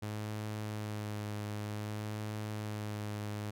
sawtooth tone with vibrato, 105.7 Hz, G#2, 31 cents sharp, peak -33 dBFS, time 0.02-3.51 s, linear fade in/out 10 ms, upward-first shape sine, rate 0.54 Hz, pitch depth 19 cents each way, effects none

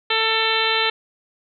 harmonic tone, 445.4 Hz, A4, 21 cents sharp, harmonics 1 / 2 / 3 / 4 / 5 / 6 / 7 / 8 / 9, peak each -26 / -26 / -26 / -26 / -26 / -26 / -26 / -26 / -26 dBFS, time 0.1-0.9 s, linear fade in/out 5 ms, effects none

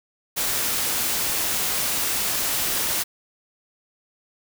white noise, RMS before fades -24 dBFS, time 0.36-3.04 s, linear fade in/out 20 ms, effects none

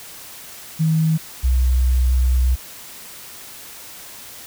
sine tone pair in turn, 159.6 / 63.16 Hz, D#3 / B1, +44 / +39 cents, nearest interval octave + major third, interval 1605 cents, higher first, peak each -14 / -13 dBFS, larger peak second, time 0.79-1.18 / 1.43-2.56 s, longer second, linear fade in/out 20 ms, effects white hiss -38 dBFS RMS until 4.46 s

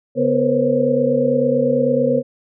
sine tone cluster, 139.8 / 246.5 / 472.1 / 510 / 539 Hz, C#3 / B3 / A#4 / C5 / C#5, +15 / -3 / +22 / -44 / -49 cents, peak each -26 / -19 / -20 / -20 / -19 dBFS, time 0.15-2.23 s, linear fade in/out 50 ms, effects none

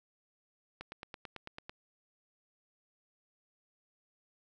click train, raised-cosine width 0.3 ms, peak -27 dBFS, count 9, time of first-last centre 0.81-1.695 s, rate 9.04 Hz, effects none

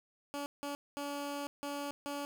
15% pulse tone bursts at uneven times, 285.7 Hz, D4, 48 cents flat, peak -31 dBFS, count 5, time 0.34-0.46 / 0.63-0.75 / 0.97-1.47 / 1.63-1.91 / 2.06-2.25 s, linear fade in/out 0 ms, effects none

